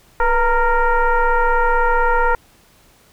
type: tone with frequency modulation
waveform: sine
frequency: 452.1 Hz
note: A4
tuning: 47 cents sharp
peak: -12 dBFS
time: 0.2-2.35 s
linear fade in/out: 2 ms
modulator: 470 Hz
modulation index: 2.3
effects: pink hiss -52 dBFS RMS until 3.12 s